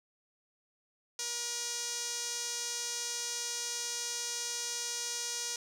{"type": "tone with band-pass filter", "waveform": "sawtooth", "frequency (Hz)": 477.1, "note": "A#4", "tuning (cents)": 40, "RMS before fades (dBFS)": -37, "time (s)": [1.19, 5.56], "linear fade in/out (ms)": 2, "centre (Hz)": 6200, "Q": 2.6, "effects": []}